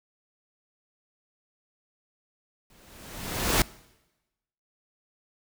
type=noise with exponential growth; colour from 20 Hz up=pink; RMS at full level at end=-20 dBFS; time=2.7-3.62 s; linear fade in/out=2 ms; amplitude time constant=200 ms; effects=noise-tail reverb RT60 1.0 s tail -22 dB re dry